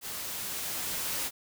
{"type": "noise with level ramp", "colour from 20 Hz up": "white", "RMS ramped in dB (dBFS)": [-38, -32], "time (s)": [0.01, 1.31], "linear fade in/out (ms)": 50, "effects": []}